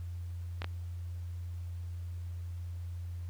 clicks, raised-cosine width 0.3 ms, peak -21 dBFS, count 2, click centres 0.619 / 0.644 s, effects added 87 Hz sine -37 dBFS peak until 3.29 s + pink hiss -63 dBFS RMS until 3.29 s

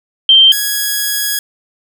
sine / 5% pulse tone pair in turn, 3142 / 1664.4 Hz, G7 / G#6, +3 / +3 cents, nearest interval major seventh, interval 1100 cents, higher first, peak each -3 dBFS, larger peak neither, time 0.29-0.52 / 0.52-1.39 s, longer second, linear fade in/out 2 ms, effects none

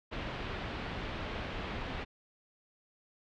pink low-pass noise, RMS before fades -39 dBFS, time 0.11-2.05 s, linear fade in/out 20 ms, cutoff 3500 Hz, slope 24 dB/octave, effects none

